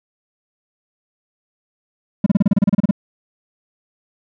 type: tone bursts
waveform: triangle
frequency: 200 Hz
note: G3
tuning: 35 cents sharp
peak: -7 dBFS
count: 13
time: 2.24-2.911 s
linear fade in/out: 5 ms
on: 23 ms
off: 31 ms
effects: none